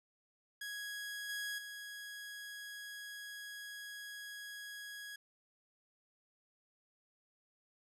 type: tone with level steps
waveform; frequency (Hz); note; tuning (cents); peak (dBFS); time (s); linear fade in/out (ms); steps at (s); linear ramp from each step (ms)
sawtooth; 1661.2; G#6; 0; -38 / -35 / -42; 0.61-5.16; 5; 1.29 / 1.58; 5
effects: resampled to 32000 Hz